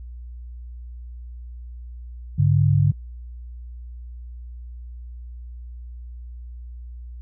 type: tone pair together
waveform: sine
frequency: 102.2 / 144.53 Hz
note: G#2 / D3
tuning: -27 / -27 cents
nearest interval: tritone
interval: 600 cents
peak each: -17 dBFS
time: 2.38-2.92 s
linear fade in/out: 10 ms
effects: added 60 Hz sine -34 dBFS peak until 7.21 s